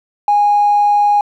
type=tone; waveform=triangle; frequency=824 Hz; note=G#5; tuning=14 cents flat; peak=-5 dBFS; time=0.28-1.21 s; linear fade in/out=2 ms; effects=tanh soft clip ceiling -6 dBFS